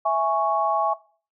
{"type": "chord", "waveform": "sine", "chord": "C# minor", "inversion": "first", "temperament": "equal", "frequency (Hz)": [659.3, 830.6, 1108.7], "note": ["E5", "G#5", "C#6"], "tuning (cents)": [0, 0, 0], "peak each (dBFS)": -23, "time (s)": [0.05, 0.94], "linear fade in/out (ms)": 10, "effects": ["noise-tail reverb RT60 0.4 s tail -19 dB re dry"]}